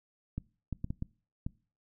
clicks, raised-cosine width 5 ms, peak -22 dBFS, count 6, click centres 0.38 / 0.727 / 0.844 / 0.905 / 1.024 / 1.465 s, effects noise-tail reverb RT60 0.4 s tail -23 dB re dry

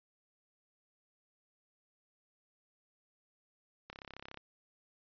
click train, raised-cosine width 0.3 ms, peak -30 dBFS, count 17, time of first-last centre 3.9-4.373 s, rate 33.8 Hz, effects resampled to 11025 Hz

